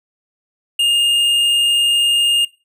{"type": "tone with tanh clipping", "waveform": "triangle", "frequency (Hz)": 2828, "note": "F7", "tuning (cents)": 21, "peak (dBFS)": -14, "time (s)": [0.79, 2.45], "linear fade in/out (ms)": 5, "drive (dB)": 14, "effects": ["noise-tail reverb RT60 0.3 s tail -20 dB re dry"]}